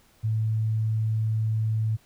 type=tone; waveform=sine; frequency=110 Hz; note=A2; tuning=in tune; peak=-22 dBFS; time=0.23-1.97 s; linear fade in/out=20 ms; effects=pink hiss -60 dBFS RMS until 2.05 s